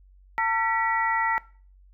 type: harmonic tone with a mistuned harmonic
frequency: 450 Hz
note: A4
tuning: 39 cents sharp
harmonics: 2 / 3 / 4 / 5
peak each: -24 / -29 / -27 / -36 dBFS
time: 0.38-1.38 s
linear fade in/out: 0 ms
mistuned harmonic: 4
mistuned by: +130 cents
effects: noise-tail reverb RT60 0.4 s tail -19 dB re dry + added 47 Hz sine -51 dBFS peak until 1.93 s